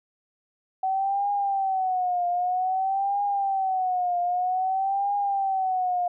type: tone with vibrato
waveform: sine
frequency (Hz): 756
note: F#5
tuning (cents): +37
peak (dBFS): -22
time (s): 0.83-6.08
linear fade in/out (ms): 5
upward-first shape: triangle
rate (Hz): 0.52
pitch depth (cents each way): 130
effects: none